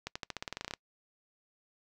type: accelerating click train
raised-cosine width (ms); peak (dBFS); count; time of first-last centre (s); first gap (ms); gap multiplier
0.2; -19; 14; 0.07-0.737; 85; 0.91
effects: noise-tail reverb RT60 0.1 s tail -26 dB re dry